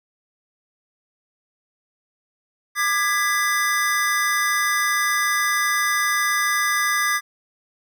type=chord; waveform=square; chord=G# diminished; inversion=second; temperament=just; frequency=1196.1 / 1661.2 / 1993.5 Hz; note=D6 / G#6 / B6; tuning=+31 / 0 / +16 cents; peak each=-24 dBFS; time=2.75-7.21 s; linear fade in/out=50 ms; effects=none